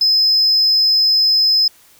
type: tone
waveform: sine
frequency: 5100 Hz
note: D#8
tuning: 42 cents sharp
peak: -8 dBFS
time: 0.01-1.68 s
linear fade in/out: 5 ms
effects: tanh soft clip ceiling -9 dBFS + white hiss -49 dBFS RMS until 1.99 s